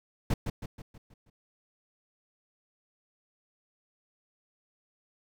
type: noise with echo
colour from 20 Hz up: brown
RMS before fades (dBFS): -26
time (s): 0.3-0.34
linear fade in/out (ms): 5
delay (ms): 160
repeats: 6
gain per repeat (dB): -6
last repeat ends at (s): 1.3
effects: none